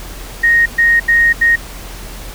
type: tone bursts at uneven times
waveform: sine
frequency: 1864.7 Hz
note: A#6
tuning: in tune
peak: -7 dBFS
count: 4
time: 0.43-0.66 / 0.78-1 / 1.08-1.33 / 1.41-1.56 s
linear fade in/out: 10 ms
effects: added 43 Hz sine -29 dBFS peak until 2.34 s + pink hiss -32 dBFS RMS until 2.34 s